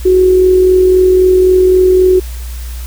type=tone with amplitude modulation; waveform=sine; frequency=370 Hz; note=F#4; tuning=in tune; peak=-3 dBFS; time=0.05-2.2 s; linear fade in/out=10 ms; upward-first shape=sine; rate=43.8 Hz; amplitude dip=30%; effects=added 60 Hz sine -20 dBFS peak until 2.86 s + white hiss -34 dBFS RMS until 2.86 s